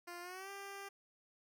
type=tone with pitch glide; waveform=10% pulse; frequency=349.2 to 396.5 Hz; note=F4 to G4; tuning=0 to +20 cents; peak=-38 dBFS; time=0.07-0.89 s; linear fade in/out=10 ms; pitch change=+220 cents; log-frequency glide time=0.21-0.5 s; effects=none